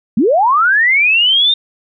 sine linear sweep, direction up, 185 to 3678 Hz, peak -8 dBFS, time 0.17-1.54 s, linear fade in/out 5 ms, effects none

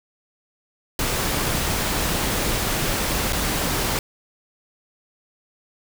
pink noise with dropouts, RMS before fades -23 dBFS, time 0.99-3.99 s, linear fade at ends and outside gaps 2 ms, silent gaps 3.325-3.33 s, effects none

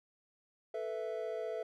triangle chord, A suspended second, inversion none, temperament just, 440 / 495 / 660 Hz, A4 / B4 / E5, 0 / +4 / +2 cents, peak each -38 / -40 / -38 dBFS, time 0.74-1.63 s, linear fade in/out 5 ms, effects none

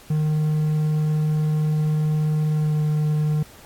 triangle tone with pitch glide, 153.4 to 151.9 Hz, D#3 to D#3, -24 to -41 cents, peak -16 dBFS, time 0.1-3.43 s, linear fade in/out 5 ms, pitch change -17 cents, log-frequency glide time 2.52-2.78 s, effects pink hiss -47 dBFS RMS until 3.65 s + AAC 64 kbps

